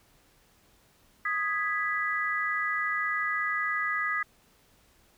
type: chord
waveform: sine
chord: G# minor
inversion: second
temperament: equal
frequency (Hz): 1244.5 / 1661.2 / 1975.5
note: D#6 / G#6 / B6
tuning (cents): 0 / 0 / 0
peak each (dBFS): -31 / -32 / -30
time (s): 1.25-4.23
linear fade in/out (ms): 5
effects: pink hiss -63 dBFS RMS until 5.17 s